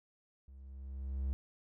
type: tone with level ramp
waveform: triangle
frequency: 66.9 Hz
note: C2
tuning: 39 cents sharp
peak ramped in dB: -50 to -29 dBFS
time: 0.48-1.33 s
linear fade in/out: 0 ms
effects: none